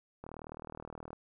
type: click train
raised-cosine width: 1 ms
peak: -30 dBFS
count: 36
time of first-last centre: 0.24-1.131 s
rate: 39.3 Hz
effects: none